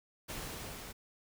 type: noise with level ramp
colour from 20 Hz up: pink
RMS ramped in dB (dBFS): -41 to -47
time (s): 0.28-0.93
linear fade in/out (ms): 20
effects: none